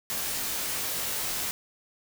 white noise with comb filter, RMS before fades -31 dBFS, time 0.1-1.51 s, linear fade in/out 0 ms, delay 20 ms, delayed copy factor -0.85, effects none

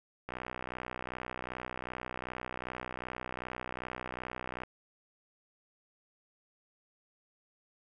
click train, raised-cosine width 0.5 ms, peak -23 dBFS, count 273, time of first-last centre 0.29-4.635 s, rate 62.6 Hz, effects none

